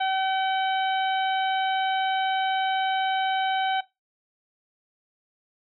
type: harmonic tone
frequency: 764 Hz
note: G5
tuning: 45 cents flat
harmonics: 1 / 2 / 3 / 4 / 5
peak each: -23 / -31 / -36 / -34 / -39 dBFS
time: 0-3.81 s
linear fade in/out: 10 ms
effects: noise-tail reverb RT60 0.2 s tail -18 dB re dry